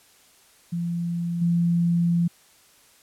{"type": "tone with level steps", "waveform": "sine", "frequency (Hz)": 171.2, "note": "F3", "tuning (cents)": -34, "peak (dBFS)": [-24, -18], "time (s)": [0.72, 2.28], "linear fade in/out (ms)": 10, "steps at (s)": 1.41, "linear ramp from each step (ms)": 10, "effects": ["white hiss -56 dBFS RMS until 3.02 s", "low-pass 12000 Hz 12 dB/octave"]}